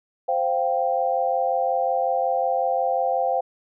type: chord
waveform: sine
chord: C suspended fourth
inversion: none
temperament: equal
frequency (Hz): 523.3 / 698.5 / 784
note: C5 / F5 / G5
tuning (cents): 0 / 0 / 0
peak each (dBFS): -24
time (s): 0.28-3.41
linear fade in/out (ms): 10
effects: none